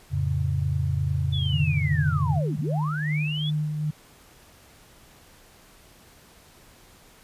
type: chord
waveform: sine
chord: F augmented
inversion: none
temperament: equal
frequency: 87.31 / 110 / 138.59 Hz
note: F2 / A2 / C#3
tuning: 0 / 0 / 0 cents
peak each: -26 / -30 / -25 dBFS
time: 0.1-2.41 s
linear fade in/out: 50 ms
type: linear two-way sweep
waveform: sine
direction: down then up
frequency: 3520 to 108.5 to 3520 Hz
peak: -30 dBFS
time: 1.32-3.51 s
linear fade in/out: 20 ms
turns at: 2.59 s
type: tone with tremolo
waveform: sine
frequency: 151.7 Hz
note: D#3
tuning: 44 cents flat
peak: -22 dBFS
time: 1.53-3.91 s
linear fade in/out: 10 ms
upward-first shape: sine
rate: 2.6 Hz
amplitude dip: 40%
effects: pink hiss -53 dBFS RMS until 7.23 s + resampled to 32000 Hz